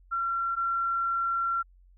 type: tone pair in turn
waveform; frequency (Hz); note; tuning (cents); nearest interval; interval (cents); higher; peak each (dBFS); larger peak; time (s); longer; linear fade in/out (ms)
sine; 1365 / 1365; F6 / F6; -40 / -40; unison; 0; neither; -26 / -25; second; 0.11-0.56 / 0.56-1.63; second; 20
effects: added 45 Hz sine -54 dBFS peak until 1.97 s